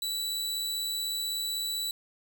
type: tone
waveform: sawtooth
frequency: 3947 Hz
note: B7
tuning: 2 cents flat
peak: -27 dBFS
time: 0.02-1.91 s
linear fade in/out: 2 ms
effects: none